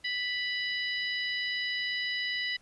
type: harmonic tone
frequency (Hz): 987.8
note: B5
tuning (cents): 0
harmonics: 2 / 3 / 4 / 5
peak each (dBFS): -32 / -36 / -38 / -40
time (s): 0.04-2.57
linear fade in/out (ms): 10
effects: pink hiss -63 dBFS RMS until 2.61 s + resampled to 24000 Hz